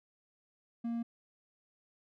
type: tone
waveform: triangle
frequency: 233.1 Hz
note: A#3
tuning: in tune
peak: -31 dBFS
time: 0.84-1.03 s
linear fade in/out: 10 ms
effects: none

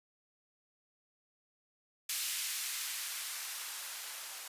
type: noise with band-pass filter sweep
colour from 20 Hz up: violet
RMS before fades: -40 dBFS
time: 2.09-4.48 s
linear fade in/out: 5 ms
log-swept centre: 2400 to 720 Hz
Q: 0.81
effects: resampled to 32000 Hz

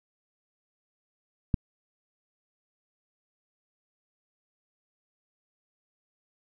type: click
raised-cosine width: 5 ms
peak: -11 dBFS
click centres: 1.542 s
effects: none

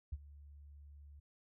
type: tone with ADSR envelope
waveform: sine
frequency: 72.1 Hz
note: D2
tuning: 31 cents flat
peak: -35 dBFS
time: 0.12-1.2 s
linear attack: 9 ms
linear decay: 39 ms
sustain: -18 dB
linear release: 9 ms
effects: none

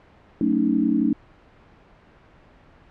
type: chord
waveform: sine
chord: D# half-diminished seventh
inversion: first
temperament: just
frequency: 186.68 / 224 / 280 / 311.1 Hz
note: F#3 / A3 / C#4 / D#4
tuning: +16 / +31 / +18 / 0 cents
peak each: -28 / -22 / -22 / -23 dBFS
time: 0.41-1.13 s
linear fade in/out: 2 ms
effects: pink hiss -52 dBFS RMS until 2.9 s + low-pass 2000 Hz 12 dB/octave

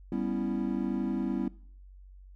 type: chord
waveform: triangle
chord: C# half-diminished seventh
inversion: second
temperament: equal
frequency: 196 / 246.9 / 277.2 / 329.6 Hz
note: G3 / B3 / C#4 / E4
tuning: 0 / 0 / 0 / 0 cents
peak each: -32 / -31 / -33 / -33 dBFS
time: 0.12-1.48 s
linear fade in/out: 2 ms
effects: noise-tail reverb RT60 0.5 s tail -20 dB re dry + added 47 Hz sine -48 dBFS peak until 2.35 s

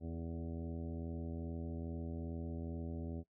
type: harmonic tone with a mistuned harmonic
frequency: 82.41 Hz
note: E2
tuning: in tune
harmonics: 1 / 2 / 3 / 4 / 5 / 6 / 7 / 8 / 9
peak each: -43 / -47 / -46 / -51 / -53 / -63 / -55 / -63 / -62 dBFS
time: 0-3.24 s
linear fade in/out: 50 ms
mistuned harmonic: 5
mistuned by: +16 cents
effects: noise-tail reverb RT60 0.1 s tail -19 dB re dry

